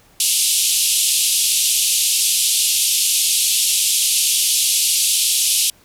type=band-pass noise; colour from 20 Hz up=white; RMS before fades=-17 dBFS; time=0.2-5.7 s; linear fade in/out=2 ms; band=2700 to 12000 Hz; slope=48 dB/octave; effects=pink hiss -52 dBFS RMS until 5.84 s